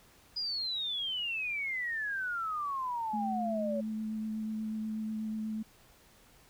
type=exponential sweep; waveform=sine; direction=down; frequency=4984 to 554.4 Hz; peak=-32 dBFS; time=0.36-3.81 s; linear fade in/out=10 ms
type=tone with vibrato; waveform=sine; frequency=217.6 Hz; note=A3; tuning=19 cents flat; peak=-33 dBFS; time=3.13-5.63 s; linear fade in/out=10 ms; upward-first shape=triangle; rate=8.2 Hz; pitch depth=14 cents each way
effects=pink hiss -61 dBFS RMS until 6.49 s